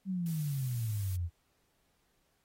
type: exponential sweep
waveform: sine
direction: down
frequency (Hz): 195.3 to 82.41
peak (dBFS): -31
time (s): 0.05-1.3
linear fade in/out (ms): 50
type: noise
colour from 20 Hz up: blue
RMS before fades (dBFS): -48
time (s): 0.26-1.16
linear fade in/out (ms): 2
effects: pink hiss -75 dBFS RMS until 2.44 s + AAC 48 kbps